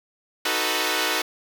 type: chord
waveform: 5% pulse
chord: B dominant seventh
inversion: first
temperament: equal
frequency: 311.1 / 370 / 440 / 493.9 Hz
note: D#4 / F#4 / A4 / B4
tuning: 0 / 0 / 0 / 0 cents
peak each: -16 dBFS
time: 0.45-1.22 s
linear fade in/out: 5 ms
effects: none

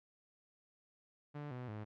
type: tone with pitch steps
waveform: sawtooth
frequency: 146.83 / 124.9 / 106.25 Hz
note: D3 / B2 / G#2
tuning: 0 / +20 / +40 cents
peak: -39 dBFS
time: 1.34-1.85 s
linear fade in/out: 20 ms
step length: 170 ms
effects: low-pass 2000 Hz 12 dB/octave

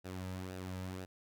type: tone with flanger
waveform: sawtooth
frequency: 92.7 Hz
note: F#2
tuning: 4 cents sharp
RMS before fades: -43 dBFS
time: 0.04-1.06 s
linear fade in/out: 20 ms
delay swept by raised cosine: 0.91 to 2.81 ms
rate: 2 Hz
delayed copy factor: -0.55
effects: none

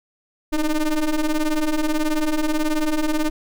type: ring-modulated tone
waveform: square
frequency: 150.8 Hz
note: D3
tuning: 46 cents sharp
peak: -16 dBFS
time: 0.52-3.3 s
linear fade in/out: 10 ms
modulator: 160 Hz
effects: none

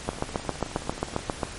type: two click trains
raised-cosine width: 1 ms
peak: -10 / -23 dBFS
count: 11 / 22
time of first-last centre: 0.09-1.432 / 0.08-1.191 s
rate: 7.45 / 18.9 Hz
effects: pink hiss -39 dBFS RMS until 1.58 s + MP3 48 kbps

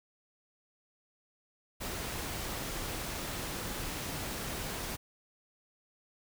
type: noise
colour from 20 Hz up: pink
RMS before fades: -38 dBFS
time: 1.8-4.97 s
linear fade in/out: 20 ms
effects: none

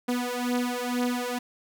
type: beating tone pair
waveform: sawtooth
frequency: 244.9 / 247 Hz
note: B3 / B3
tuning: -14 / 0 cents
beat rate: 2.1 Hz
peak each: -25 dBFS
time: 0.08-1.39 s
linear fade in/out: 10 ms
effects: none

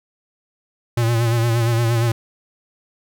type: tone with vibrato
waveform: square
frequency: 116.54 Hz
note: A#2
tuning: in tune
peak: -16 dBFS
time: 0.97-2.12 s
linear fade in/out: 5 ms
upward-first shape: sine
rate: 8.6 Hz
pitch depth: 50 cents each way
effects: none

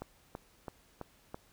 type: click train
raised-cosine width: 1 ms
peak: -26 dBFS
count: 5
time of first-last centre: 0.02-1.345 s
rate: 3.02 Hz
effects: pink hiss -65 dBFS RMS until 1.52 s

